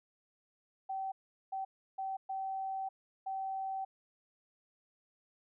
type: tone bursts at uneven times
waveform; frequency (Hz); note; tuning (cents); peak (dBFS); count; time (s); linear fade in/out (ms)
sine; 770; G5; -31; -35; 5; 0.89-1.12 / 1.52-1.65 / 1.98-2.17 / 2.29-2.89 / 3.26-3.85; 10
effects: none

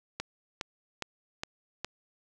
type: click train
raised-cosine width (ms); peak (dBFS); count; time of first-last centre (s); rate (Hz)
0.2; -16; 5; 0.2-1.846; 2.43
effects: none

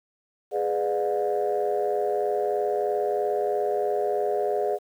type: chord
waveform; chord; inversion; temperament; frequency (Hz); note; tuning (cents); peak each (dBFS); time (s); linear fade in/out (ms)
sine; G# diminished seventh; none; just; 415.3 / 498.4 / 598 / 717.6; G#4 / B4 / D5 / F5; 0 / +16 / +31 / +47; -25 / -30 / -28 / -28; 0.51-4.79; 50
effects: tanh soft clip ceiling -15 dBFS + 9-bit

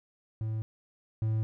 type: tone pair in turn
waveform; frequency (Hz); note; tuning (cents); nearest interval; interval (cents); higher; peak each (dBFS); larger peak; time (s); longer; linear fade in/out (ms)
triangle; 110 / 110; A2 / A2; 0 / 0; unison; 0; neither; -28 / -24; second; 0.41-0.62 / 1.22-1.43; neither; 0
effects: none

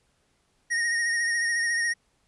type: tone with vibrato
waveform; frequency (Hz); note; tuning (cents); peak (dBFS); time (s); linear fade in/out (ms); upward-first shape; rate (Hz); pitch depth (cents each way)
square; 1864.7; A#6; 0; -24; 0.7-1.94; 20; sine; 14; 29
effects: pink hiss -69 dBFS RMS until 2.27 s + resampled to 24000 Hz

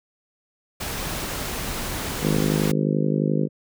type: noise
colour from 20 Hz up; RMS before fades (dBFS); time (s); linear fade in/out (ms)
pink; -29; 0.8-2.72; 10
type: harmonic tone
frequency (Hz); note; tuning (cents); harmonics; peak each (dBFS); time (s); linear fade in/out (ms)
51.5; G#1; -14; 3 / 4 / 5 / 6 / 7 / 8 / 9 / 10; -23 / -25 / -27 / -29 / -30 / -31 / -32 / -33; 2.21-3.49; 50
effects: none

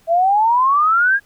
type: exponential sweep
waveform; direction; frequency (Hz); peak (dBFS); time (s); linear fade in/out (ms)
sine; up; 652 to 1661.2; -11; 0.07-1.2; 50
effects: pink hiss -55 dBFS RMS until 1.25 s

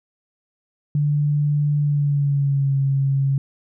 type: tone with pitch glide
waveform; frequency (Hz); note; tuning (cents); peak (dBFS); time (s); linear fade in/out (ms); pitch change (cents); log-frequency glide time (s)
sine; 146.83 to 137; D3 to C#3; 0 to -20; -16; 0.95-3.38; 2; -120; 1.79-2.76
effects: none

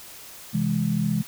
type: chord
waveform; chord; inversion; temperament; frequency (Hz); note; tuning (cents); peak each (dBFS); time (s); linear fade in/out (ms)
sine; C augmented; none; equal; 130.81 / 164.81 / 207.7; C3 / E3 / G#3; 0 / 0 / 0; -28 / -25 / -24; 0.53-1.23; 20
effects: white hiss -43 dBFS RMS until 1.27 s

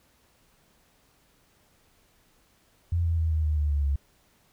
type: tone with pitch steps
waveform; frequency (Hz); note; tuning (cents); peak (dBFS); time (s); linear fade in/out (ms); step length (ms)
sine; 85.6 / 83.16 / 80.8 / 78.5 / 76.26 / 74.09 / 71.98 / 69.93; F2 / E2 / E2 / D#2 / D#2 / D2 / D2 / C#2; -34 / +16 / -34 / +16 / -34 / +16 / -34 / +16; -22; 2.92-3.96; 5; 130
effects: pink hiss -64 dBFS RMS until 4.52 s

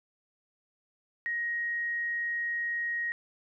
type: tone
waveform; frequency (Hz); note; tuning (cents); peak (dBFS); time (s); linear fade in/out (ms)
sine; 1882; A#6; +16; -29; 1.26-3.12; 0
effects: none

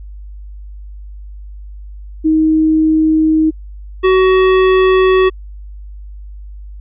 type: tone pair in turn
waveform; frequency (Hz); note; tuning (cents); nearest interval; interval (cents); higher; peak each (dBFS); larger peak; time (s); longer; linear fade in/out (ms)
sine / square; 314.7 / 375.2; D#4 / F#4; +20 / +24; minor third; 304; second; -8; neither; 2.24-3.51 / 4.03-5.3; neither; 20
effects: added 50 Hz sine -28 dBFS peak until 6.8 s + resampled to 8000 Hz

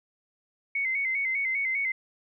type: tone with vibrato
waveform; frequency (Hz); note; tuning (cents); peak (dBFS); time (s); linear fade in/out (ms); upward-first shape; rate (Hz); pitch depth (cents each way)
sine; 2145; C7; +42; -25; 0.75-1.92; 5; square; 5; 62
effects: none

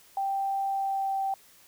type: tone with pitch glide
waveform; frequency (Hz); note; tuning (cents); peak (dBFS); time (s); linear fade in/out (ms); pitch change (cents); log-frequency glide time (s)
sine; 784 to 778.1; G5 to G5; 0 to -13; -26; 0.17-1.34; 2; -13; 0.66-1.18
effects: white hiss -57 dBFS RMS until 1.67 s

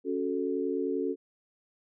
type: chord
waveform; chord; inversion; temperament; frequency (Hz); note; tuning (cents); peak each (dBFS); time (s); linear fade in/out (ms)
sine; F# minor; second; equal; 277.2 / 370 / 440; C#4 / F#4 / A4; 0 / 0 / 0; -32; 0.04-1.16; 50
effects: none

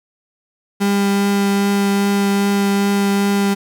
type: tone with vibrato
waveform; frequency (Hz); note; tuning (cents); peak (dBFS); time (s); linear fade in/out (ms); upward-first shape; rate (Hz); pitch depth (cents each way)
35% pulse; 199.9; G3; +34; -12; 0.8-3.55; 20; triangle; 2.5; 9
effects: 9-bit

